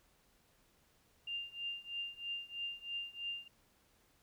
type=tone with tremolo; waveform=sine; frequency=2796 Hz; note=F7; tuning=1 cent sharp; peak=-36 dBFS; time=1.27-3.48 s; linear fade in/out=5 ms; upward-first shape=triangle; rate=3.1 Hz; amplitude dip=95%; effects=pink hiss -71 dBFS RMS until 4.22 s